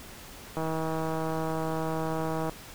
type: click train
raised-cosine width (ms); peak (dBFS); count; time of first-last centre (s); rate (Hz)
1; -18; 309; 0.57-2.495; 160
effects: pink hiss -46 dBFS RMS until 2.74 s